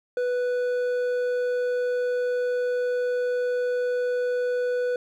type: tone with hard clipping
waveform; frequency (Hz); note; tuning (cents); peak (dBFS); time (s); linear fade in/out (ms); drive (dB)
triangle; 493.9; B4; 0; -24; 0.17-4.96; 2; 9
effects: none